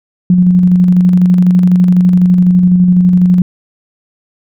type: tone with tremolo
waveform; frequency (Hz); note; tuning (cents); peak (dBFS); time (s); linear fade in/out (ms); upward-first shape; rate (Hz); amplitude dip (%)
sine; 180.2; F#3; -45; -3; 0.3-3.42; 2; square; 12; 30
effects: none